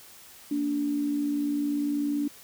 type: tone pair together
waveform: sine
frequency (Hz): 229.8 / 290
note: A#3 / D4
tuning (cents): -25 / -22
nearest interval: major third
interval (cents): 403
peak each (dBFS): -35 / -25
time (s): 0.51-2.28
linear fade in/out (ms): 5
effects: white hiss -50 dBFS RMS until 2.43 s